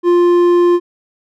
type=tone with hard clipping; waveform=sine; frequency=350 Hz; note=F4; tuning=4 cents sharp; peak=-9 dBFS; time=0.03-0.8 s; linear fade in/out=50 ms; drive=6 dB; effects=none